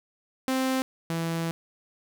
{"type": "tone pair in turn", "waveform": "sawtooth", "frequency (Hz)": [261.6, 165.57], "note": ["C4", "E3"], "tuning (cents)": [0, 8], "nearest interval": "minor sixth", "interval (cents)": 792, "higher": "first", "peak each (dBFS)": [-20, -23], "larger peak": "first", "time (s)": [[0.48, 0.82], [1.1, 1.51]], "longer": "second", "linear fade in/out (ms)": 0, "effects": []}